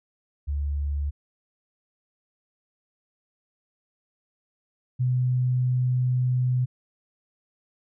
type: tone pair in turn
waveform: sine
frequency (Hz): 71.9 / 126.06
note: D2 / B2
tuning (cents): -36 / +36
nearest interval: minor seventh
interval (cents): 972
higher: second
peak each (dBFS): -24 / -20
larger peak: second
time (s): 0.47-1.11 / 4.99-6.66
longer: second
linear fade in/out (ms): 20
effects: none